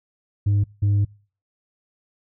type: tone bursts at uneven times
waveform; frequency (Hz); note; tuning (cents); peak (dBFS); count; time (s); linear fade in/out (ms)
sine; 101.7; G#2; -36; -13; 2; 0.46-0.64 / 0.82-1.05; 10
effects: noise-tail reverb RT60 0.4 s tail -26 dB re dry + tanh soft clip ceiling -15 dBFS